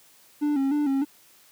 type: tone with vibrato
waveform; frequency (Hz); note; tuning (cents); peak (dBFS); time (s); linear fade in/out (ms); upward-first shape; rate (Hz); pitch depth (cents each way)
triangle; 283.1; C#4; +37; -19; 0.41-1.05; 20; square; 3.3; 72
effects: white hiss -56 dBFS RMS until 1.51 s + high-pass 100 Hz 12 dB/octave